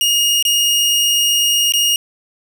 sawtooth tone with dropouts, 2858 Hz, F7, 39 cents sharp, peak -9 dBFS, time 0.01-1.96 s, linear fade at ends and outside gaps 1 ms, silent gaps 0.426-0.451 / 1.722-1.737 s, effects none

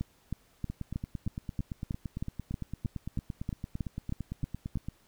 two click trains, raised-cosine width 5 ms, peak -20 / -23 dBFS, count 16 / 38, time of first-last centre 0.01-4.757 / 0.7-4.886 s, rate 3.16 / 8.84 Hz, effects pink hiss -65 dBFS RMS until 5.07 s

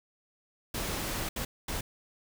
pink noise bursts at uneven times, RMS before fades -34 dBFS, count 3, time 0.74-1.29 / 1.36-1.45 / 1.68-1.81 s, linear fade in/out 5 ms, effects none

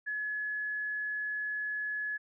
sine tone, 1700 Hz, G#6, 40 cents sharp, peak -32 dBFS, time 0.06-2.18 s, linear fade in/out 20 ms, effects none

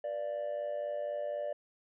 triangle tone with amplitude modulation, 587.3 Hz, D5, in tune, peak -27 dBFS, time 0.04-1.53 s, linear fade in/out 5 ms, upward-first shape sine, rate 104 Hz, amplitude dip 80%, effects tanh soft clip ceiling -27 dBFS + resampled to 8000 Hz

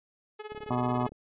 sawtooth tone with tremolo, 425.3 Hz, G#4, 41 cents sharp, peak -32 dBFS, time 0.39-1.09 s, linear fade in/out 10 ms, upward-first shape sine, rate 18 Hz, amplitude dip 85%
click train, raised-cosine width 2 ms, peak -34 dBFS, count 22, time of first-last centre 0.52-1.12 s, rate 35 Hz
harmonic tone, 123.5 Hz, B2, in tune, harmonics 1 / 2 / 3 / 5 / 6 / 7 / 8 / 9 / 10, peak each -32 / -30 / -37 / -36 / -35 / -37 / -38 / -38 / -40 dBFS, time 0.7-1.07 s, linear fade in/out 5 ms
effects resampled to 8000 Hz

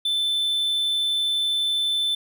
triangle tone, 3528 Hz, A7, 4 cents sharp, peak -19 dBFS, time 0.05-2.15 s, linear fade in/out 5 ms, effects none

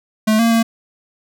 square tone with pitch steps, 216.8 / 230.1 / 228.2 Hz, A3 / A#3 / A#3, -25 / -22 / -37 cents, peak -12 dBFS, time 0.27-0.63 s, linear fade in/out 10 ms, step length 120 ms, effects none

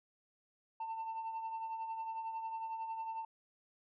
sine tone with tremolo, 897 Hz, A5, 33 cents sharp, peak -34 dBFS, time 0.8-3.25 s, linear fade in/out 5 ms, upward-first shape triangle, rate 11 Hz, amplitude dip 60%, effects tanh soft clip ceiling -36 dBFS

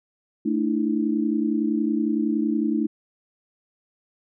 sine tone cluster, 221.6 / 297.7 / 328.5 Hz, A3 / D4 / E4, +13 / +24 / -6 cents, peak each -24 / -24 / -26 dBFS, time 0.45-2.87 s, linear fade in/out 10 ms, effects none

